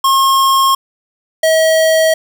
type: tone pair in turn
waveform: square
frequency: 1077 / 640.4 Hz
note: C6 / D#5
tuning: +50 / +50 cents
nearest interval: major sixth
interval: 900 cents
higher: first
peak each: -9 dBFS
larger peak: neither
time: 0.04-0.75 / 1.43-2.14 s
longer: neither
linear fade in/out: 5 ms
effects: 7-bit